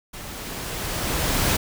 pink noise with level ramp, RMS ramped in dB -37 to -20 dBFS, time 0.13-1.57 s, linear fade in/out 10 ms, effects none

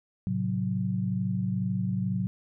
sine chord, F# diminished, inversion first, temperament just, 111 / 133.2 / 185 Hz, A2 / C3 / F#3, +16 / +31 / 0 cents, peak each -31 / -33 / -28 dBFS, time 0.27-2.27 s, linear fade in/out 0 ms, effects none

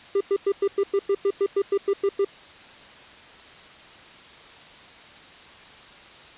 triangle tone bursts, 397.3 Hz, G4, 23 cents sharp, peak -16 dBFS, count 14, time 0.15-2.248 s, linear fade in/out 5 ms, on 57 ms, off 100 ms, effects white hiss -46 dBFS RMS until 6.37 s + resampled to 8000 Hz

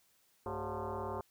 sine tone with frequency modulation, 257.5 Hz, C4, 28 cents flat, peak -36 dBFS, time 0.46-1.21 s, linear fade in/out 2 ms, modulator 159 Hz, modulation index 5.6, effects white hiss -71 dBFS RMS until 1.3 s

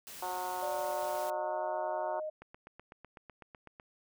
white noise, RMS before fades -47 dBFS, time 0.07-1.3 s, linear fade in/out 0 ms
harmonic tone, 182 Hz, F#3, 28 cents flat, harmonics 2 / 3 / 4 / 5 / 6 / 7 / 8, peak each -46 / -46 / -39 / -38 / -45 / -50 / -50 dBFS, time 0.22-2.2 s, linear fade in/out 5 ms
sine tone with pitch glide, 589 to 618.6 Hz, D5 to D#5, +5 to -10 cents, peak -35 dBFS, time 0.62-2.3 s, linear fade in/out 10 ms, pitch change +85 cents, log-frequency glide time 0.84-1.62 s
click train, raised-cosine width 0.5 ms, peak -34 dBFS, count 12, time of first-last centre 2.42-3.798 s, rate 7.98 Hz
effects none

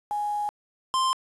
sine / square tone pair in turn, 830.6 / 1046.5 Hz, G#5 / C6, 0 / 0 cents, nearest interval major third, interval 400 cents, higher second, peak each -25 / -22 dBFS, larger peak second, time 0.11-0.49 / 0.94-1.13 s, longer first, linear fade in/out 0 ms, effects resampled to 24000 Hz + 8-bit

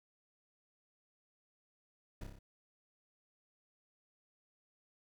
brown noise with echo, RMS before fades -42 dBFS, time 2.21-2.24 s, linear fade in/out 5 ms, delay 30 ms, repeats 5, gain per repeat -3 dB, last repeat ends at 2.39 s, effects none

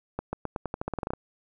accelerating click train, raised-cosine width 1 ms, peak -16 dBFS, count 14, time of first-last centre 0.19-1.135 s, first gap 140 ms, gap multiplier 0.88, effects none

